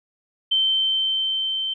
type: tone with level ramp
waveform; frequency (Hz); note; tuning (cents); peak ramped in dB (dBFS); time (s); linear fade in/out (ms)
sine; 3104; G7; -18; -16 to -23; 0.51-1.74; 10
effects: none

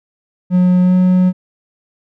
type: tone with pitch glide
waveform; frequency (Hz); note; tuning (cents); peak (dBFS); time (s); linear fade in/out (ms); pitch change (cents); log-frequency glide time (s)
triangle; 181 to 183.1; F#3 to F#3; -38 to -18; -6; 0.5-1.33; 50; +20; 0.82-0.94
effects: none

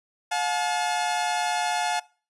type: tone pair together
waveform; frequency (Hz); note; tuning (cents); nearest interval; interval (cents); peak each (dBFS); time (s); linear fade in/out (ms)
sawtooth; 714.9 / 860; F5 / A5; +40 / -40; minor third; 320; -23; 0.31-2; 10
effects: noise-tail reverb RT60 0.4 s tail -23 dB re dry + resampled to 24000 Hz

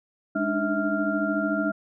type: tone cluster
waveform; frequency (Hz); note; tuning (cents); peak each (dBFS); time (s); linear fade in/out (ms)
sine; 205.6 / 291.1 / 304.7 / 651 / 1392; G#3 / D4 / D#4 / E5 / F6; -17 / -15 / -36 / -22 / -6; -29; 0.35-1.72; 10
effects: none

